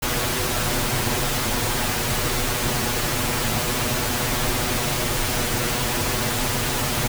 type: noise with comb filter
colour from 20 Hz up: pink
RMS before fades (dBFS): -23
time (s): 0.02-7.08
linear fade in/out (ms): 10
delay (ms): 8.2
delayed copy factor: +0.95
effects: none